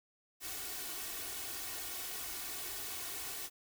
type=noise with comb filter; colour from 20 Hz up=white; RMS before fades=-42 dBFS; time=0.4-3.5 s; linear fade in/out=50 ms; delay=2.7 ms; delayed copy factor=+0.75; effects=none